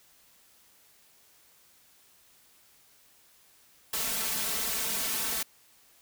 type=noise with comb filter; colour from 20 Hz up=white; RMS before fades=-31 dBFS; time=3.93-5.43 s; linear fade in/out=5 ms; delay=4.5 ms; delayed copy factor=+1; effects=white hiss -61 dBFS RMS until 6.01 s